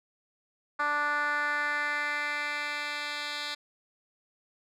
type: tone with band-pass filter sweep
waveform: 10% pulse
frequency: 293.7 Hz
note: D4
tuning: in tune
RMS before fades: -31 dBFS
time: 0.79-3.55 s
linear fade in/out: 10 ms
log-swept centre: 1300 to 3400 Hz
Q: 2.5
effects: none